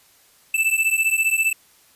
square beating tone pair, 2637 / 2652 Hz, E7 / E7, 0 / +10 cents, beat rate 15 Hz, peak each -21 dBFS, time 0.54-1.53 s, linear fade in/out 5 ms, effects white hiss -55 dBFS RMS until 1.95 s + resampled to 32000 Hz

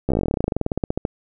slowing click train, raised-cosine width 2 ms, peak -7 dBFS, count 27, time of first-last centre 0.09-1.051 s, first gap 14 ms, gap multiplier 1.07, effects none

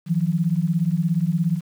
sine beating tone pair, 160 / 177 Hz, D#3 / F3, +49 / +23 cents, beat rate 17 Hz, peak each -21 dBFS, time 0.06-1.61 s, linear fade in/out 50 ms, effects 8-bit

